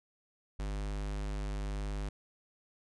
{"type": "tone", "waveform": "square", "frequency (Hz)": 50.5, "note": "G#1", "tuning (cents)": -48, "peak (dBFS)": -35, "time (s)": [0.59, 2.09], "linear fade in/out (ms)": 5, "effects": ["resampled to 22050 Hz"]}